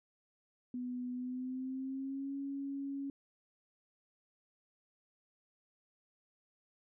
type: tone with pitch glide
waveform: sine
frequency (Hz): 248.3 to 277.1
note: B3 to C#4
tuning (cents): +9 to -1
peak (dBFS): -37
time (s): 0.74-3.1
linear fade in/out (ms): 2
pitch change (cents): +190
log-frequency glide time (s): 1.13-2.35
effects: none